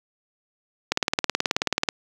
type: click train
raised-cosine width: 0.2 ms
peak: -3 dBFS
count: 19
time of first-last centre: 0.92-1.888 s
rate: 18.6 Hz
effects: high-pass 150 Hz 12 dB/octave + 7-bit